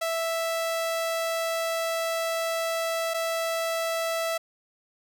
sawtooth tone pair in turn, 659.3 / 659.3 Hz, E5 / E5, 0 / 0 cents, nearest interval unison, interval 0 cents, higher neither, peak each -22 dBFS, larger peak neither, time 0.01-3.14 / 3.14-4.38 s, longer first, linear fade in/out 10 ms, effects none

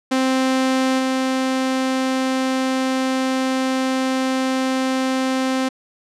sawtooth tone with level steps, 261.6 Hz, C4, in tune, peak -12 / -14 dBFS, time 0.11-5.69 s, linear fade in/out 10 ms, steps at 0.98 s, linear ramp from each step 20 ms, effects low-pass 8000 Hz 12 dB/octave

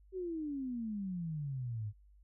sine exponential sweep, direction down, 385.3 to 100.5 Hz, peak -36 dBFS, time 0.12-1.93 s, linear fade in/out 50 ms, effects added 50 Hz sine -59 dBFS peak until 2.23 s

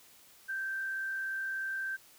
sine tone with frequency modulation, 1565 Hz, G6, 3 cents flat, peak -33 dBFS, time 0.48-1.97 s, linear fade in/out 20 ms, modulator 43.2 Hz, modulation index 0.42, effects white hiss -59 dBFS RMS until 2.18 s

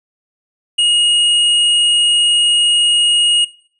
sine tone with tanh clipping, 2873 Hz, F7, 48 cents sharp, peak -11 dBFS, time 0.78-3.45 s, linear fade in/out 10 ms, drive 12 dB, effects noise-tail reverb RT60 0.5 s tail -19 dB re dry + resampled to 24000 Hz

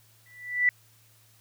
sine tone with exponential growth, 1972 Hz, B6, 3 cents flat, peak -16 dBFS, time 0.26-0.69 s, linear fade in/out 1 ms, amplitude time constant 93 ms, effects added 111 Hz sine -61 dBFS peak until 1.4 s + white hiss -61 dBFS RMS until 1.4 s

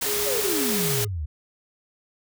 white noise, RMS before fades -26 dBFS, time 0.01-1.05 s, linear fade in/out 10 ms
triangle tone, 414 Hz, G#4, 5 cents flat, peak -26 dBFS, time 0.04-1.08 s, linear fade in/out 50 ms
sine exponential sweep, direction down, 589 to 69.3 Hz, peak -26 dBFS, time 0.26-1.26 s, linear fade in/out 10 ms
effects none

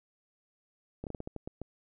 slowing click train, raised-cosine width 2 ms, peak -25 dBFS, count 9, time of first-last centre 1.04-1.616 s, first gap 28 ms, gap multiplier 1.26, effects none

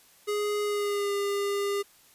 square tone with pitch glide, 415.3 to 402.8 Hz, G#4 to G4, 0 to +47 cents, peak -27 dBFS, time 0.27-1.83 s, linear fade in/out 20 ms, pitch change -53 cents, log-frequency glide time 0.63-1.13 s, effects white hiss -58 dBFS RMS until 2.14 s + resampled to 32000 Hz

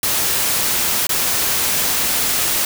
white noise with dropouts, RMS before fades -18 dBFS, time 0.03-2.65 s, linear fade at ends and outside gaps 2 ms, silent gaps 1.069-1.092 s, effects none

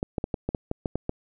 clicks, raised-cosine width 2 ms, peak -13 dBFS, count 10, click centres 0.029 / 0.182 / 0.241 / 0.342 / 0.49 / 0.548 / 0.714 / 0.858 / 0.956 / 1.094 s, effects none

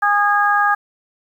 harmonic tone, 410.2 Hz, G#4, 21 cents flat, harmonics 2 / 3 / 4, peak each -17 / -17 / -17 dBFS, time 0.02-0.75 s, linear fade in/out 10 ms, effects 8-bit

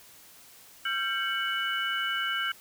sine tone cluster, 1365 / 1576 / 2219 / 2964 Hz, F6 / G6 / C#7 / F#7, -40 / +9 / +1 / +2 cents, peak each -33 / -31 / -37 / -32 dBFS, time 0.85-2.52 s, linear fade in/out 5 ms, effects white hiss -53 dBFS RMS until 2.6 s

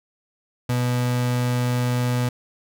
35% pulse tone, 123.47 Hz, B2, in tune, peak -18 dBFS, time 0.69-2.29 s, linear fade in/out 5 ms, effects none

